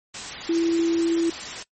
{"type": "tone in noise", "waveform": "sine", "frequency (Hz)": 333.7, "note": "E4", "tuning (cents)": 21, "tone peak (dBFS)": -18, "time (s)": [0.49, 1.3], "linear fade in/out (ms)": 5, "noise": "white", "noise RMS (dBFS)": -33, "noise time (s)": [0.14, 1.63], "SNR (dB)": 12, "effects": ["noise-tail reverb RT60 0.1 s tail -20 dB re dry", "MP3 32 kbps"]}